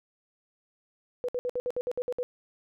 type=tone bursts; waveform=sine; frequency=493.9 Hz; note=B4; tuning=in tune; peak=-27 dBFS; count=10; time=1.24-2.23 s; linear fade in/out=0 ms; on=45 ms; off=60 ms; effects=none